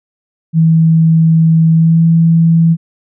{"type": "tone with pitch glide", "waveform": "sine", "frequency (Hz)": [162.2, 165.04], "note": ["E3", "E3"], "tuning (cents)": [-28, 2], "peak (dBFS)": -5, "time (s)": [0.53, 2.77], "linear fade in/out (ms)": 50, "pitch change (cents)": 30, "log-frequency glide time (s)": [1.73, 2.03], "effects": []}